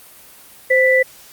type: tone pair together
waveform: sine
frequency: 519 / 1977.7 Hz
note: C5 / B6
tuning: -14 / +2 cents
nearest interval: octave + major seventh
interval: 2316 cents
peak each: -13 dBFS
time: 0.7-1.03 s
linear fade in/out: 10 ms
effects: white hiss -43 dBFS RMS until 1.32 s + Opus 32 kbps